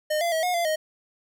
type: tone with pitch steps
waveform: square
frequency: 611 / 684 / 642 / 721 / 687 / 624 Hz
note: D#5 / F5 / E5 / F#5 / F5 / D#5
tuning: -32 / -36 / -46 / -45 / -29 / +5 cents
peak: -23 dBFS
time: 0.1-0.76 s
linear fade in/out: 10 ms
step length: 110 ms
effects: none